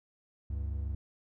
triangle tone pair together, 70.3 / 97.4 Hz, C#2 / G2, +25 / -11 cents, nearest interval tritone, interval 564 cents, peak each -31 / -38 dBFS, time 0.5-0.95 s, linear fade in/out 5 ms, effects none

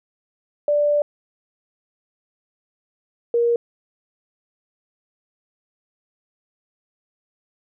sine tone pair in turn, 587.3 / 471.3 Hz, D5 / A#4, 0 / +19 cents, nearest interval major third, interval 381 cents, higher first, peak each -15 dBFS, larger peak neither, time 0.68-1.02 / 3.34-3.56 s, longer first, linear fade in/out 2 ms, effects none

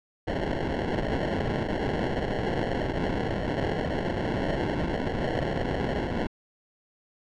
blue noise with sample-and-hold, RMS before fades -28 dBFS, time 0.27-6.27 s, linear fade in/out 5 ms, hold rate 1225 Hz, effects low-pass 3000 Hz 12 dB/octave

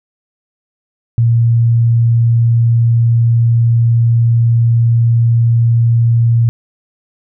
sine tone, 116.6 Hz, A#2, 1 cent sharp, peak -7 dBFS, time 1.18-6.49 s, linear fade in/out 0 ms, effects none

